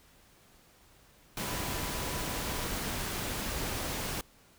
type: tone in noise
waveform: sine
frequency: 989 Hz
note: B5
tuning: 2 cents sharp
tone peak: -46 dBFS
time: 1.41-2.68 s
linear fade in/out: 2 ms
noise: pink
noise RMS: -35 dBFS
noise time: 1.37-4.21 s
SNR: -14 dB
effects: pink hiss -61 dBFS RMS until 4.58 s